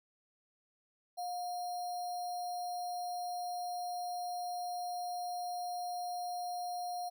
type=tone with sample-and-hold; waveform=sine; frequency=714 Hz; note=F5; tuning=38 cents sharp; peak=-36 dBFS; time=1.17-7.1 s; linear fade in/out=20 ms; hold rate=4900 Hz; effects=none